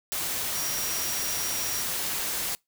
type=tone in noise; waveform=sine; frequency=5680 Hz; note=F8; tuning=28 cents sharp; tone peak=-34 dBFS; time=0.55-1.82 s; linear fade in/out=0 ms; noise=white; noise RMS=-30 dBFS; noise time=0.12-2.55 s; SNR=-7 dB; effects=noise-tail reverb RT60 0.2 s tail -26 dB re dry